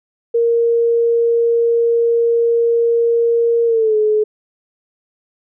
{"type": "tone with pitch glide", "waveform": "sine", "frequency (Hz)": [466.2, 427.5], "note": ["A#4", "A4"], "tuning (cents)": [0, -50], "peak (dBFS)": -11, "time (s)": [0.34, 4.24], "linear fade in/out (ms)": 10, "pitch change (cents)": -150, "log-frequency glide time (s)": [3.66, 3.96], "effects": []}